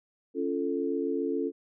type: chord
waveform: sine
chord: Db augmented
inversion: none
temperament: equal with one note detuned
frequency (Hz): 277.2 / 344.4 / 440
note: Db4 / F4 / A4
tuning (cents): 0 / -24 / 0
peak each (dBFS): -31 / -32 / -31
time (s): 0.34-1.52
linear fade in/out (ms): 50
effects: none